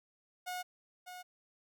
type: tone with echo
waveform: sawtooth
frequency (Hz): 725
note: F#5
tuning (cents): -35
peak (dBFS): -34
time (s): 0.46-0.63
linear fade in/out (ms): 20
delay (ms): 600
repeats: 1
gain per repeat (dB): -8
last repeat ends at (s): 1.23
effects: none